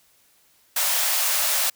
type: high-pass noise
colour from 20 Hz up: white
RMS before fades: -22 dBFS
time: 0.76-1.7 s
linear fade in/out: 5 ms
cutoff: 530 Hz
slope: 96 dB/octave
effects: white hiss -60 dBFS RMS until 1.75 s